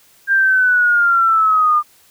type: linear sweep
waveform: sine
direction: down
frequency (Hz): 1600 to 1200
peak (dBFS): -10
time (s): 0.27-1.83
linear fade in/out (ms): 50
effects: white hiss -51 dBFS RMS until 2.1 s